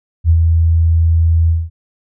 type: tone with ADSR envelope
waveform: sine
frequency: 82.41 Hz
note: E2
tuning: in tune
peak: -5 dBFS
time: 0.24-1.7 s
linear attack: 56 ms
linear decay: 68 ms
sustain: -3 dB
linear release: 210 ms
effects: none